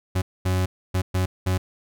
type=tone bursts at uneven times; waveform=40% pulse; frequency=92.5 Hz; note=F#2; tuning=in tune; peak=-19 dBFS; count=5; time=0.15-0.22 / 0.45-0.66 / 0.94-1.02 / 1.14-1.26 / 1.46-1.58 s; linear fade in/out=10 ms; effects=none